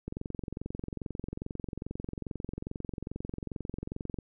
click train, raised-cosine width 3 ms, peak -23 dBFS, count 93, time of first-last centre 0.08-4.187 s, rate 22.4 Hz, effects none

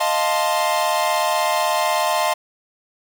45% pulse chord, F dominant seventh, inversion third, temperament equal, 622.3 / 698.5 / 880 / 1046.5 Hz, Eb5 / F5 / A5 / C6, 0 / 0 / 0 / 0 cents, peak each -23 dBFS, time 0-2.34 s, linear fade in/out 10 ms, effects none

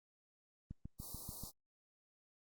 click train, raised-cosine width 5 ms, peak -34 dBFS, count 6, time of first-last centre 0.71-1.437 s, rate 6.88 Hz
white band-stop noise, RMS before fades -49 dBFS, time 0.98-1.52 s, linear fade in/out 50 ms, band 1200 to 3900 Hz, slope 96 dB/octave
effects Opus 24 kbps

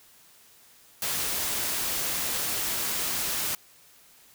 white noise, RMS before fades -29 dBFS, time 1.02-3.55 s, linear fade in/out 2 ms, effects white hiss -56 dBFS RMS until 4.34 s

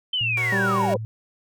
sine linear sweep, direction down, 3114 to 469.6 Hz, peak -21 dBFS, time 0.13-0.97 s, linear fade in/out 5 ms
sine tone with pitch glide, 116.54 to 110.32 Hz, A#2 to A2, 0 to +5 cents, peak -28 dBFS, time 0.21-1.05 s, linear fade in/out 0 ms, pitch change -95 cents, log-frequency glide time 0.78-0.89 s
10% pulse chord, F# major, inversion none, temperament equal, 370 / 466.2 / 554.4 Hz, F#4 / A#4 / C#5, 0 / 0 / 0 cents, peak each -27 / -29 / -30 dBFS, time 0.37-0.94 s, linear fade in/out 2 ms
harmonic tone, 195.6 Hz, G3, 4 cents flat, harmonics 1 / 2 / 3 / 4 / 5, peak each -26 / -28 / -33 / -36 / -32 dBFS, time 0.52-0.96 s, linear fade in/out 5 ms
effects none

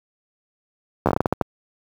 slowing click train, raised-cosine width 1 ms, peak -3 dBFS, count 10, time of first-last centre 1.06-1.412 s, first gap 12 ms, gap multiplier 1.28, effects high-pass 80 Hz 12 dB/octave + 7-bit

